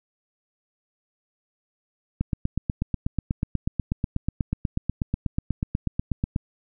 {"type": "click train", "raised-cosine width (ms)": 5, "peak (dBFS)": -11, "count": 35, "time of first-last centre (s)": [2.21, 6.361], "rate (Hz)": 8.19, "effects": []}